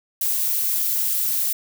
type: noise with amplitude modulation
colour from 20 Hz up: violet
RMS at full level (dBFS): -19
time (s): 0.21-1.53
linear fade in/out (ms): 5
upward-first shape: sine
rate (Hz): 246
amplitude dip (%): 65
effects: none